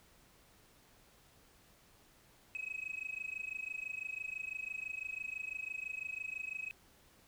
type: tone with amplitude modulation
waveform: sine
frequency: 2548 Hz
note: D#7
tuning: 41 cents sharp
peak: -34 dBFS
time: 2.55-6.71 s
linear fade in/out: 0 ms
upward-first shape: sine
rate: 26 Hz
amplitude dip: 95%
effects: tanh soft clip ceiling -34 dBFS + pink hiss -65 dBFS RMS until 7.27 s